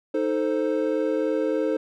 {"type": "chord", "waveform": "triangle", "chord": "A diminished", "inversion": "second", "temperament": "equal", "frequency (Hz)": [311.1, 440, 523.3], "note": ["Eb4", "A4", "C5"], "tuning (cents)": [0, 0, 0], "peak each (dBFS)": -24, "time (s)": [0.14, 1.77], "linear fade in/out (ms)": 5, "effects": []}